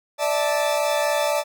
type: chord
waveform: 40% pulse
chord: D suspended second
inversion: none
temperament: equal with one note detuned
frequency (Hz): 587.3 / 651.3 / 880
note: D5 / E5 / A5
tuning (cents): 0 / -21 / 0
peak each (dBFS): -21 / -25 / -25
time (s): 0.18-1.44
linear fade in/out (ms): 50
effects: none